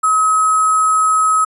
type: tone with sample-and-hold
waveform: sine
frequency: 1277 Hz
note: D#6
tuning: 45 cents sharp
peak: -10 dBFS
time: 0.03-1.45 s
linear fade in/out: 10 ms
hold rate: 8820 Hz
effects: resampled to 32000 Hz